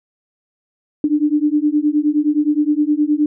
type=beating tone pair; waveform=sine; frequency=293.7 / 303.3 Hz; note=D4 / D#4; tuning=0 / -44 cents; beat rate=9.6 Hz; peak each=-16 dBFS; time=1.04-3.26 s; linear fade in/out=2 ms; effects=none